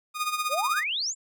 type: tone with tremolo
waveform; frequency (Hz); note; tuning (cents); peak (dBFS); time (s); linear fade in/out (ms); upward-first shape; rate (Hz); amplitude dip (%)
sawtooth; 1230; D#6; -20; -20; 0.14-0.84; 50; sine; 16; 70
type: exponential sweep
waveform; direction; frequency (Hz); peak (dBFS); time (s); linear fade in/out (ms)
sine; up; 493.9 to 7700; -26; 0.49-1.15; 50
effects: none